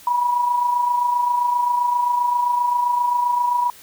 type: tone with amplitude modulation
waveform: sine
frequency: 972 Hz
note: B5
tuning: 28 cents flat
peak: -14 dBFS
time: 0.07-3.7 s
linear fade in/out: 2 ms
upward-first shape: sine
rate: 27.6 Hz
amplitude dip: 50%
effects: white hiss -45 dBFS RMS until 3.82 s